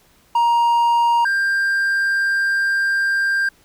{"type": "tone pair in turn", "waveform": "triangle", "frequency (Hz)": [940, 1590.2], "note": ["A#5", "G6"], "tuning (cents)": [14, 24], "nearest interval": "major sixth", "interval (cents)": 910, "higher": "second", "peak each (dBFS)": [-11, -14], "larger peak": "first", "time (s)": [[0.35, 1.25], [1.25, 3.49]], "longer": "second", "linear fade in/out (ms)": 5, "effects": ["pink hiss -55 dBFS RMS until 3.64 s"]}